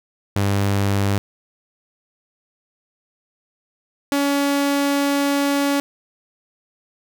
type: tone pair in turn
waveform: sawtooth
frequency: 99.8 / 282.3 Hz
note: G2 / C#4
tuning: +32 / +32 cents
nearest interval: octave + tritone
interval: 1800 cents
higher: second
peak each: -13 / -13 dBFS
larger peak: neither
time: 0.36-1.18 / 4.12-5.8 s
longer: second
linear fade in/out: 0 ms
effects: none